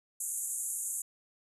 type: band-pass noise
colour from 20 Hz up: pink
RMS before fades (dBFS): -36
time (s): 0.2-1.02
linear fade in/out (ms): 5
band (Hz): 6800 to 12000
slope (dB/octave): 96
effects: none